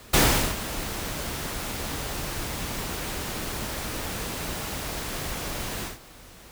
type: noise with ADSR envelope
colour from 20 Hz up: pink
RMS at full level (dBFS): -17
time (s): 0.13-5.99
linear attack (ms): 12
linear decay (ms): 400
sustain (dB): -15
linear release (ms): 160
effects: pink hiss -48 dBFS RMS until 6.51 s